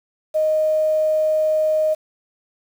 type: tone with quantisation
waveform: sine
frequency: 622 Hz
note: D#5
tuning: 1 cent flat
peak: -15 dBFS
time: 0.34-1.95 s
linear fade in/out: 20 ms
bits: 7
effects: none